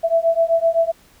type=beating tone pair; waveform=sine; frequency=659.3 / 667.1 Hz; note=E5 / E5; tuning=0 / +20 cents; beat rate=7.8 Hz; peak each=-17 dBFS; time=0.03-0.92 s; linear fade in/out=20 ms; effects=pink hiss -52 dBFS RMS until 1.2 s